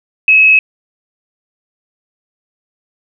sine tone with frequency modulation, 2572 Hz, E7, 43 cents flat, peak -4 dBFS, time 0.28-0.59 s, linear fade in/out 2 ms, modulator 73.1 Hz, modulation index 0.46, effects none

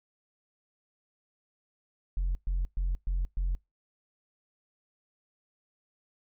sine tone bursts, 44.29 Hz, F1, 25 cents sharp, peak -24 dBFS, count 5, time 2.17-3.55 s, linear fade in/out 0 ms, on 180 ms, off 120 ms, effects noise-tail reverb RT60 0.2 s tail -25 dB re dry + tanh soft clip ceiling -24 dBFS

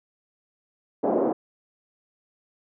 pink band-pass noise, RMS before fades -23 dBFS, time 1.03-1.33 s, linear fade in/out 10 ms, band 270 to 710 Hz, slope 24 dB/octave, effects none

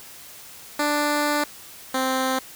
10% pulse tone pair in turn, 294.7 / 261.3 Hz, D4 / C4, +6 / -2 cents, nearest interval major second, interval 208 cents, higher first, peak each -12 / -13 dBFS, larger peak first, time 0.79-1.44 / 1.94-2.39 s, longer first, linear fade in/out 5 ms, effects white hiss -43 dBFS RMS until 2.55 s

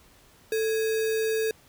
sine tone with sample-and-hold, 441.7 Hz, A4, 7 cents sharp, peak -23 dBFS, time 0.52-1.51 s, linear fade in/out 2 ms, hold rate 2100 Hz, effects pink hiss -57 dBFS RMS until 1.68 s

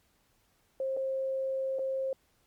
sine tone with dropouts, 532 Hz, C5, 29 cents sharp, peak -29 dBFS, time 0.8-2.13 s, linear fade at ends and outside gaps 2 ms, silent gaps 0.967-0.971 / 1.787-1.792 s, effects pink hiss -70 dBFS RMS until 2.46 s + MP3 96 kbps

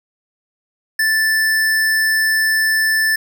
square tone, 1760 Hz, A6, in tune, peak -14 dBFS, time 0.99-3.16 s, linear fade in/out 5 ms, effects none

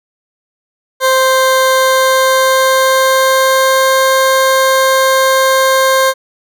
20% pulse tone with pitch glide, 523.3 to 528.8 Hz, C5 to C5, 0 to +18 cents, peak -3 dBFS, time 1-6.14 s, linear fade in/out 50 ms, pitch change +18 cents, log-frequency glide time 1.7-3.89 s, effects none

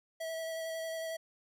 square tone with vibrato, 650 Hz, E5, 24 cents flat, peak -37 dBFS, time 0.2-1.17 s, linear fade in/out 10 ms, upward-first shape square, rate 11 Hz, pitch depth 10 cents each way, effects none

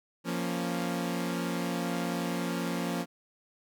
sawtooth chord, Bb minor, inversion second, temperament equal, 174.61 / 233.1 / 277.2 Hz, F3 / Bb3 / Db4, 0 / 0 / 0 cents, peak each -29 / -31 / -32 dBFS, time 0.24-3.06 s, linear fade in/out 50 ms, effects none

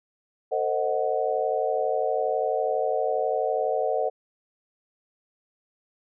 sine chord, A diminished seventh, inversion none, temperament equal with one note detuned, 451.1 / 523.3 / 622.3 / 740 Hz, A4 / C5 / Eb5 / Gb5, +43 / 0 / 0 / 0 cents, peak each -28 dBFS, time 0.51-4.1 s, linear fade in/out 20 ms, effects none

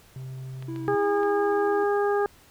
triangle tone, 130.81 Hz, C3, in tune, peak -32 dBFS, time 0.16-0.95 s, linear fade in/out 2 ms
clicks, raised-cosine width 0.3 ms, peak -28 dBFS, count 3, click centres 0.625 / 0.761 / 1.232 s
triangle tone with vibrato, 326.7 Hz, E4, 15 cents flat, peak -30 dBFS, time 0.68-1.84 s, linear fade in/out 5 ms, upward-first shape square, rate 4.3 Hz, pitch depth 10 cents each way
harmonic tone, 407.6 Hz, G#4, 32 cents flat, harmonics 1 / 2 / 3 / 4, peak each -22 / -28 / -32 / -34 dBFS, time 0.88-2.26 s, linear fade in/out 0 ms
effects pink hiss -55 dBFS RMS until 2.5 s

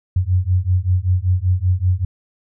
sine beating tone pair, 89 / 94.2 Hz, F2 / F#2, +33 / +32 cents, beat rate 5.2 Hz, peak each -17 dBFS, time 0.16-2.05 s, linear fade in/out 5 ms, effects none

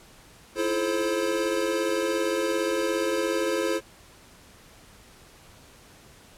square tone cluster, 321.1 / 338.5 / 432.3 / 529 Hz, E4 / E4 / A4 / C5, -45 / +46 / -31 / +19 cents, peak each -37 / -29 / -30 / -29 dBFS, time 0.55-3.81 s, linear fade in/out 50 ms, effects pink hiss -52 dBFS RMS until 6.37 s + low-pass 12000 Hz 12 dB/octave

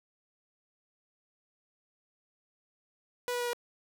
sawtooth tone with pitch steps, 490.5 / 487.1 / 483.7 / 480.4 Hz, B4 / B4 / B4 / B4, -12 / -24 / -36 / -48 cents, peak -27 dBFS, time 3.28-3.532 s, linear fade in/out 0 ms, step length 63 ms, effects none

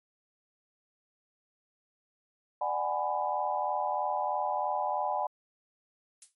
sine chord, G# half-diminished seventh, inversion second, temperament just, 598 / 747.5 / 830.6 / 996.7 Hz, D5 / F#5 / G#5 / B5, +31 / +17 / 0 / +16 cents, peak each -35 / -33 / -32 / -34 dBFS, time 2.61-5.27 s, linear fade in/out 5 ms
violet noise with exponential decay, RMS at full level -40 dBFS, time 6.22-6.35 s, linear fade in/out 1 ms, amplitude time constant 28 ms
effects MP3 48 kbps

